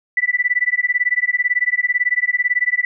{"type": "tone with tremolo", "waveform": "sine", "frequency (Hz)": 1975.5, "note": "B6", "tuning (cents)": 0, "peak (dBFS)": -11, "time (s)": [0.17, 2.85], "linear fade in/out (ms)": 2, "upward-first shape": "sine", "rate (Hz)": 18, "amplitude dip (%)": 100, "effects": []}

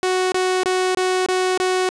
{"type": "tone bursts", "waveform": "sawtooth", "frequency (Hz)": 370, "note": "F#4", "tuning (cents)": 0, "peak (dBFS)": -13, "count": 6, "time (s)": [0.03, 1.89], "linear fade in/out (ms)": 0, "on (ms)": 290, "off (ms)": 24, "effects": ["resampled to 22050 Hz", "8-bit"]}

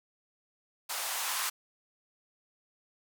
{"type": "noise with band-pass filter sweep", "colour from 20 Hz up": "violet", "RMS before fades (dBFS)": -34, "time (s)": [0.89, 1.5], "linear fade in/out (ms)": 10, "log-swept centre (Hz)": [730, 1100], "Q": 2, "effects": []}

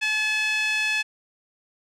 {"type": "tone with band-pass filter", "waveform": "5% pulse", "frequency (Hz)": 859, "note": "A5", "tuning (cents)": -42, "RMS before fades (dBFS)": -24, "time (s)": [0.01, 1.03], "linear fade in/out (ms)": 20, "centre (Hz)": 2200, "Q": 7.5, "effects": []}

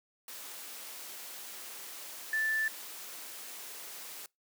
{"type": "tone in noise", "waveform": "sine", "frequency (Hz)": 1760, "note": "A6", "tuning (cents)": 0, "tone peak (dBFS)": -28, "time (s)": [2.33, 2.68], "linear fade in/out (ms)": 2, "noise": "white", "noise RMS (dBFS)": -45, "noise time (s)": [0.28, 4.26], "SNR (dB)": 14, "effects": ["noise-tail reverb RT60 0.2 s tail -25 dB re dry", "high-pass 300 Hz 12 dB/octave"]}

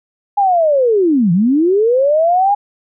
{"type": "linear two-way sweep", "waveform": "sine", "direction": "down then up", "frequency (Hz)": [828, 162.6, 828], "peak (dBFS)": -9, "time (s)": [0.37, 2.55], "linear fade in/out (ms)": 10, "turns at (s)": 1.32, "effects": []}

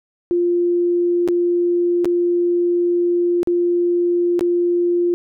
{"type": "tone with dropouts", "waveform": "sine", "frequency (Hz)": 349.2, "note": "F4", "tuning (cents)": 0, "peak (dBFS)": -14, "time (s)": [0.31, 5.14], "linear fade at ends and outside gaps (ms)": 0, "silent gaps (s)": [[1.277, 1.286], [2.046, 2.055], [3.431, 3.473], [4.393, 4.409]], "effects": []}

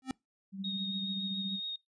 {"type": "tone with exponential growth", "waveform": "square", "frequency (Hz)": 261.6, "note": "C4", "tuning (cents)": 0, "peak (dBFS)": -29, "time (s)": [0.02, 0.11], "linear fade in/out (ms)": 1, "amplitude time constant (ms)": 18}
{"type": "tone with tremolo", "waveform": "sine", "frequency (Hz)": 193.7, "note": "G3", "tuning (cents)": -20, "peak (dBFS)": -34, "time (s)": [0.52, 1.6], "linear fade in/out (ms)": 50, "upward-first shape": "sine", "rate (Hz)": 14, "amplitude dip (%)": 60}
{"type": "tone with vibrato", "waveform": "sine", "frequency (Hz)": 3729, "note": "A#7", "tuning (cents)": 0, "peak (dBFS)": -35, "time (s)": [0.64, 1.76], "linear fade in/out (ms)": 5, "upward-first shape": "square", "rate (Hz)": 7.1, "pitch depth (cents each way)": 9}
{"effects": ["noise-tail reverb RT60 0.2 s tail -25 dB re dry", "resampled to 22050 Hz"]}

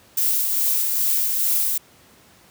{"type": "noise with tremolo", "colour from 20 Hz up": "violet", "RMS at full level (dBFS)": -19, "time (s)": [0.17, 1.78], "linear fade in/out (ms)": 5, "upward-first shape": "triangle", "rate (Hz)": 2.4, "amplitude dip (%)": 35, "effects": ["pink hiss -52 dBFS RMS until 2.5 s", "high-pass 80 Hz 12 dB/octave"]}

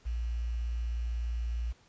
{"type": "tone with quantisation", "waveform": "sine", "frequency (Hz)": 58.27, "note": "A#1", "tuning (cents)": 0, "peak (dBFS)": -30, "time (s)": [0.05, 1.73], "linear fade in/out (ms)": 20, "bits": 9, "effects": ["pink hiss -63 dBFS RMS until 1.88 s", "resampled to 16000 Hz"]}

